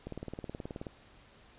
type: click train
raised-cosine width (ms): 2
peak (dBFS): -26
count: 16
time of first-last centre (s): 0.07-0.868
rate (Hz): 18.8
effects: pink hiss -59 dBFS RMS until 1.58 s + resampled to 8000 Hz